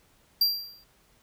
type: tone with exponential decay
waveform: square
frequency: 4739 Hz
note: D8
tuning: 15 cents sharp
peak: -18 dBFS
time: 0.41-0.84 s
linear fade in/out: 5 ms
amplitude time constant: 93 ms
effects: pink hiss -63 dBFS RMS until 1.22 s